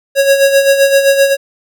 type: tone with tremolo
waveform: square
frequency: 551 Hz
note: C#5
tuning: 11 cents flat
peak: -5 dBFS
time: 0.15-1.37 s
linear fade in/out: 50 ms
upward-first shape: sine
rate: 7.7 Hz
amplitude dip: 60%
effects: none